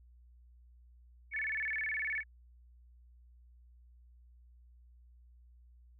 sine tone with vibrato, 1975.5 Hz, B6, in tune, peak -33 dBFS, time 1.31-2.24 s, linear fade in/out 50 ms, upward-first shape square, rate 19 Hz, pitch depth 210 cents each way, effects added 60 Hz sine -57 dBFS peak until 5.99 s

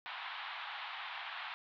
pink band-pass noise, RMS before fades -44 dBFS, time 0.06-1.54 s, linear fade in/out 0 ms, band 780 to 3800 Hz, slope 48 dB/octave, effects none

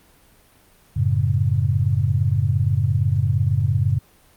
sine chord, F# minor, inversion none, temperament equal, 92.5 / 110 / 138.59 Hz, F#2 / A2 / C#3, 0 / 0 / 0 cents, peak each -21 / -20 / -21 dBFS, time 0.96-3.99 s, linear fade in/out 10 ms, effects pink hiss -54 dBFS RMS until 4.36 s + Opus 32 kbps

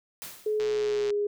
white noise with exponential decay, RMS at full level -37 dBFS, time 0.22-0.73 s, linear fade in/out 0 ms, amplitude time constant 110 ms
sine tone with pitch glide, 426.8 to 412 Hz, G#4 to G#4, +47 to -14 cents, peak -24 dBFS, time 0.46-1.27 s, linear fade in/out 5 ms, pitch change -61 cents, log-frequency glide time 0.64-1.11 s
click train, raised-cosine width 0.2 ms, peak -22 dBFS, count 63, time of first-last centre 0.6-1.104 s, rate 123 Hz
effects none

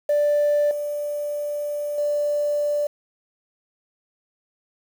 sine tone with level steps, 587.3 Hz, D5, in tune, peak -15 / -24 / -19 dBFS, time 0.09-2.87 s, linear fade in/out 5 ms, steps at 0.71 / 1.98 s, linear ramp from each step 2 ms, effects tanh soft clip ceiling -13 dBFS + 7-bit

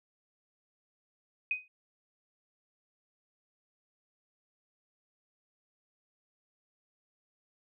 sine tone with exponential decay, 2504 Hz, D#7, 10 cents sharp, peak -25 dBFS, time 1.51-1.68 s, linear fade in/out 2 ms, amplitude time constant 35 ms, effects none

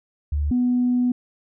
sine tone pair in turn, 73.42 / 247 Hz, D2 / B3, 0 / 0 cents, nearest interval octave + major sixth, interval 2100 cents, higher second, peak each -19 / -16 dBFS, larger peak second, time 0.32-0.51 / 0.51-1.12 s, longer second, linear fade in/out 5 ms, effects tanh soft clip ceiling -12 dBFS

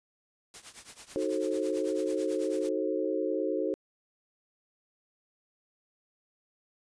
white noise with tremolo, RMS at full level -44 dBFS, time 0.54-2.69 s, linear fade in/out 0 ms, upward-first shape triangle, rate 9.1 Hz, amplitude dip 90%
sine chord, D# diminished seventh, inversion none, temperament equal with one note detuned, 311.1 / 370 / 440 / 533.3 Hz, D#4 / F#4 / A4 / C5, 0 / 0 / 0 / +33 cents, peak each -33 dBFS, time 1.16-3.74 s, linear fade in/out 0 ms
effects resampled to 22050 Hz

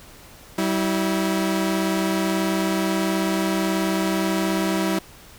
sawtooth tone pair together, 191.8 / 325.1 Hz, G3 / E4, -37 / -24 cents, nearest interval major sixth, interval 913 cents, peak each -19 dBFS, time 0.58-4.99 s, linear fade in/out 5 ms, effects pink hiss -46 dBFS RMS until 5.38 s

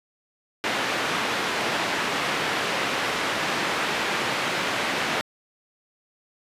white band-pass noise, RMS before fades -26 dBFS, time 0.64-5.21 s, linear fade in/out 0 ms, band 170 to 2400 Hz, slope 12 dB/octave, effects resampled to 32000 Hz

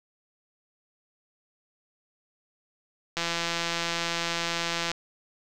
click train, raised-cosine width 0.2 ms, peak -11 dBFS, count 296, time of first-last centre 3.17-4.916 s, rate 169 Hz, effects none

